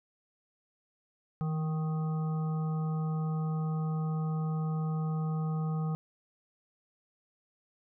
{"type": "harmonic tone with a mistuned harmonic", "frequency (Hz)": 155.7, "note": "D#3", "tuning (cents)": 2, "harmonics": [1, 3, 5, 7, 8], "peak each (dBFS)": [-29, -45, -45, -52, -47], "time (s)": [1.41, 5.95], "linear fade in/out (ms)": 0, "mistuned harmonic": 1, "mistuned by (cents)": 36, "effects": []}